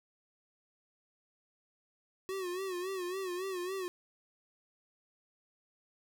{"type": "tone with vibrato", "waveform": "square", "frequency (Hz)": 370, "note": "F#4", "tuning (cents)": 0, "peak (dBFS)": -36, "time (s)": [2.29, 3.88], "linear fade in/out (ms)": 0, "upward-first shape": "sine", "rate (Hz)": 3.6, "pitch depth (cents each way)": 88, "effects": []}